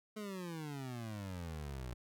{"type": "exponential sweep", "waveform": "25% pulse", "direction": "down", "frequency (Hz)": [217.4, 58.8], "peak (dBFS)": -38, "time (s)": [0.16, 1.94], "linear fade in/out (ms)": 10, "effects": []}